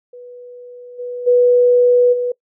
sine tone with level steps, 490.6 Hz, B4, 12 cents flat, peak -33 / -23 / -8 / -16 dBFS, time 0.13-2.32 s, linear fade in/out 5 ms, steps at 0.98 / 1.26 / 2.12 s, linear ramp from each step 20 ms, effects noise-tail reverb RT60 0.1 s tail -23 dB re dry

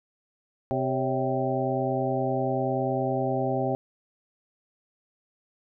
harmonic tone with a mistuned harmonic, 130 Hz, C3, 11 cents flat, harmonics 1 / 2 / 3 / 4 / 5 / 6, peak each -31 / -31 / -31 / -31 / -31 / -31 dBFS, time 0.71-3.75 s, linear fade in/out 0 ms, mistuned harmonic 4, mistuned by +100 cents, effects none

